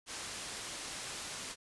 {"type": "low-pass noise", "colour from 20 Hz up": "white", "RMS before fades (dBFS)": -43, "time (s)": [0.06, 1.56], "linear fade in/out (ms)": 50, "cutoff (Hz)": 8400, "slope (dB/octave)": 12, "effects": ["resampled to 24000 Hz"]}